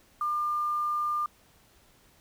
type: tone with quantisation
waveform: sine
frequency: 1200 Hz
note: D6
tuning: 37 cents sharp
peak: -26 dBFS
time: 0.21-1.26 s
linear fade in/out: 2 ms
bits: 9
effects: pink hiss -61 dBFS RMS until 2.2 s